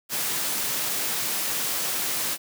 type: high-pass noise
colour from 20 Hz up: white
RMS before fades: -27 dBFS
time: 0.09-2.38 s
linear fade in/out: 50 ms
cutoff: 110 Hz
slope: 48 dB/octave
effects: none